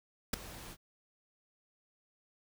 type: noise with ADSR envelope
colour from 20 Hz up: pink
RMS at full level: -27 dBFS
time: 0.33-0.77 s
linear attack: 8 ms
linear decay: 5 ms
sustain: -21 dB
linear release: 55 ms
effects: none